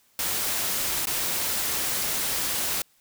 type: noise with dropouts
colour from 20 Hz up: white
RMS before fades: -27 dBFS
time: 0.19-2.82 s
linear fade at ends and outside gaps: 2 ms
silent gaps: 1.056-1.07 s
effects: white hiss -63 dBFS RMS until 3 s